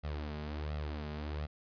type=tone with flanger; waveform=sawtooth; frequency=74.9 Hz; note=D2; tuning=35 cents sharp; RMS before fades=-39 dBFS; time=0.03-1.47 s; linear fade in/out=20 ms; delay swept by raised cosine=1.5 to 4.9 ms; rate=1.4 Hz; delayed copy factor=+0.65; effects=resampled to 11025 Hz